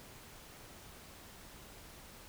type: silence
effects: pink hiss -54 dBFS RMS until 2.28 s